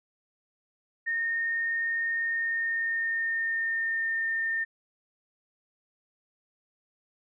sine tone with pitch glide, 1837 to 1813.8 Hz, A#6 to A#6, -26 to -48 cents, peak -26 dBFS, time 1.06-4.65 s, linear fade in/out 20 ms, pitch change -22 cents, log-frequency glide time 2.18-4.32 s, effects none

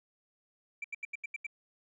sine tone bursts, 2339 Hz, D7, 8 cents flat, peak -33 dBFS, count 7, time 0.82-1.467 s, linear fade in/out 5 ms, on 23 ms, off 81 ms, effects tanh soft clip ceiling -33 dBFS

